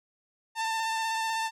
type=tone with vibrato; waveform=sawtooth; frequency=894 Hz; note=A5; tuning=27 cents sharp; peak=-24 dBFS; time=0.55-1.51 s; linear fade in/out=50 ms; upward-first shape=square; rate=16 Hz; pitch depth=13 cents each way; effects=low-pass 9000 Hz 12 dB/octave